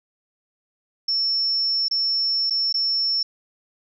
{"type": "tone with dropouts", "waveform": "sine", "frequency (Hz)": 5400, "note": "E8", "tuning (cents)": 41, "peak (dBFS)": -19, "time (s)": [1.08, 3.23], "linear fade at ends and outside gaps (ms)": 5, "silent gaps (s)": [[1.884, 1.91], [2.499, 2.506], [2.727, 2.741]], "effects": []}